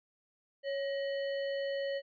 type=tone with sample-and-hold; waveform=sine; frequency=554.4 Hz; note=C#5; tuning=in tune; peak=-32 dBFS; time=0.63-2.02 s; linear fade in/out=50 ms; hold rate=2450 Hz; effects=resampled to 11025 Hz